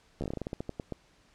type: slowing click train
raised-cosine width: 2 ms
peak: -21 dBFS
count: 15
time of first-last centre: 0.21-0.923 s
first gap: 13 ms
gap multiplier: 1.19
effects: pink hiss -64 dBFS RMS until 1.34 s + low-pass 7000 Hz 12 dB/octave